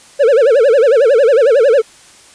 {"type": "tone with vibrato", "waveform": "triangle", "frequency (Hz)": 504, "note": "B4", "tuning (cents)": 35, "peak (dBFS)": -4, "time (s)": [0.19, 1.82], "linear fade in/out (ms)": 20, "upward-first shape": "sine", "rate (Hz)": 11, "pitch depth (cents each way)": 250, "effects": ["white hiss -42 dBFS RMS until 2.34 s", "resampled to 22050 Hz"]}